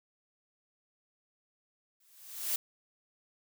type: noise with exponential growth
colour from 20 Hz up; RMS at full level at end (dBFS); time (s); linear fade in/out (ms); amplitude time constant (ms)
blue; -29; 2-2.56; 5; 120
effects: none